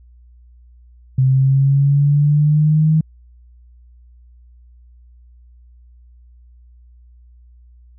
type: linear sweep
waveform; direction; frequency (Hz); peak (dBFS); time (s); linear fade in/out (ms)
sine; up; 130 to 158.1; -10; 1.18-3.01; 5
effects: added 60 Hz sine -43 dBFS peak until 7.98 s